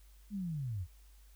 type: linear sweep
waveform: sine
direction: down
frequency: 212.2 to 77.9 Hz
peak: -35 dBFS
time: 0.3-0.87 s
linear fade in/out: 50 ms
effects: added 50 Hz sine -56 dBFS peak until 1.35 s + white hiss -68 dBFS RMS until 1.35 s